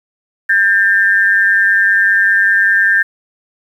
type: tone pair together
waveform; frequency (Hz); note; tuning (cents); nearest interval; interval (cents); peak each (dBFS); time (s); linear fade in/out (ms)
sine; 1600.4 / 1795; G6 / A6; +35 / +34; major second; 199; -11; 0.49-3.03; 10
effects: 7-bit